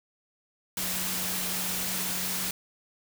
sine tone in noise, 183.4 Hz, F#3, 15 cents flat, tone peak -40 dBFS, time 0.77-2.51 s, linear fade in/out 2 ms, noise white, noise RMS -31 dBFS, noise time 0.77-2.51 s, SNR -12 dB, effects none

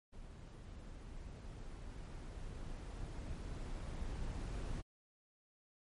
brown noise with level ramp, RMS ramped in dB -52 to -41 dBFS, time 0.12-4.82 s, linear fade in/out 20 ms, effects MP3 48 kbps

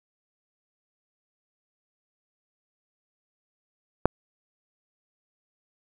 click, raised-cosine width 1 ms, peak -3 dBFS, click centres 4.056 s, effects 7-bit

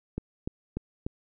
click train, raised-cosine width 3 ms, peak -18 dBFS, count 4, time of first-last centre 0.18-1.065 s, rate 3.39 Hz, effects none

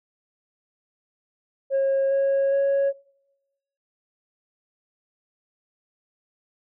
sine tone with pitch steps, 543 / 548.4 / 553.8 Hz, C#5 / C#5 / C#5, -36 / -19 / -2 cents, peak -16 dBFS, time 1.7-2.93 s, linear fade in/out 50 ms, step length 410 ms, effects noise-tail reverb RT60 0.9 s tail -23 dB re dry + tanh soft clip ceiling -17 dBFS

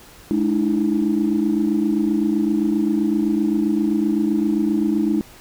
sine tone cluster, 211.3 / 297.9 / 325.6 Hz, G#3 / D4 / E4, +30 / +25 / -21 cents, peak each -20 dBFS, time 0.31-5.21 s, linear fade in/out 0 ms, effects tanh soft clip ceiling -9 dBFS + pink hiss -45 dBFS RMS until 5.4 s

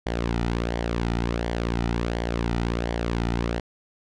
sawtooth tone with flanger, 58.1 Hz, A#1, 5 cents flat, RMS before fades -26 dBFS, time 0.06-3.6 s, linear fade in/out 5 ms, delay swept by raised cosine 0.76 to 1.86 ms, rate 1.4 Hz, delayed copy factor -0.55, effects low-pass 5000 Hz 12 dB/octave

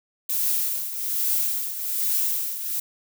violet noise with tremolo, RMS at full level -22 dBFS, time 0.29-2.8 s, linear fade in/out 5 ms, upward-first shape triangle, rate 1.2 Hz, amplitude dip 70%, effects none

